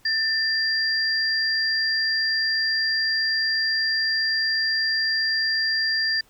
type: tone pair together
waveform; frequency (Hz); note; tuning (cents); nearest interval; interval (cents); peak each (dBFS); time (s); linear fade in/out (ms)
sine; 1785 / 4762; A6 / D8; +24 / +23; octave + perfect fourth; 1699; -23; 0.05-6.21; 5
effects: pink hiss -58 dBFS RMS until 6.29 s